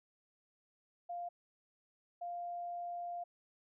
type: tone bursts at uneven times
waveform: sine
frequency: 698.5 Hz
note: F5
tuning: in tune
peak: -39 dBFS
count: 2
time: 1.09-1.29 / 2.21-3.24 s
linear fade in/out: 10 ms
effects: none